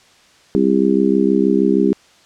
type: harmonic tone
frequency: 66.4 Hz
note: C2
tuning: 26 cents sharp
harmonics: 3 / 4 / 5 / 6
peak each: -17 / -17 / -17 / -17 dBFS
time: 0.55-1.93 s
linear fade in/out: 0 ms
effects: white hiss -50 dBFS RMS until 2.25 s + low-pass 6000 Hz 12 dB/octave